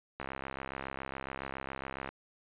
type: click train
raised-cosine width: 0.5 ms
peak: -23 dBFS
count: 128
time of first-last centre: 0.2-2.09 s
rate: 67.2 Hz
effects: resampled to 8000 Hz